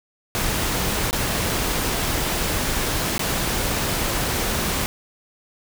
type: noise with dropouts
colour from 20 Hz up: pink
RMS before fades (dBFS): -23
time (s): 0.35-4.86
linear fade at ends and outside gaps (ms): 0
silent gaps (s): 1.109-1.129 / 3.18-3.194
effects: none